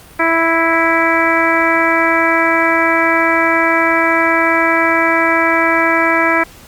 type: harmonic tone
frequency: 329.6 Hz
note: E4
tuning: in tune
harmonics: 1 / 2 / 3 / 4 / 5 / 6 / 7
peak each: -18 / -18 / -18 / -18 / -18 / -18 / -18 dBFS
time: 0.19-6.44 s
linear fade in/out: 10 ms
effects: pink hiss -40 dBFS RMS until 6.67 s + Opus 48 kbps